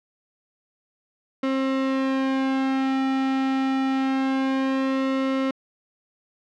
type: tone with flanger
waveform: sawtooth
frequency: 266.6 Hz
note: C4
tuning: 33 cents sharp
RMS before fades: -23 dBFS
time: 1.43-5.51 s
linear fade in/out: 5 ms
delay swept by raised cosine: 1.2 to 1.94 ms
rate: 0.25 Hz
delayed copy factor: -0.7
effects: low-pass 3000 Hz 12 dB/octave